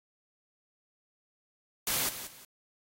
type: noise with echo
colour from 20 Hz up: white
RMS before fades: -30 dBFS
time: 1.87-2.09 s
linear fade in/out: 2 ms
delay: 180 ms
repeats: 2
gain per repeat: -11 dB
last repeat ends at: 2.45 s
effects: AAC 48 kbps